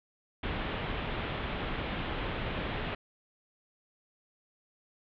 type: low-pass noise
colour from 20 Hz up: pink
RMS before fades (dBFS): -35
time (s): 0.43-2.95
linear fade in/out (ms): 5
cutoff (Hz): 3500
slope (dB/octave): 48
effects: none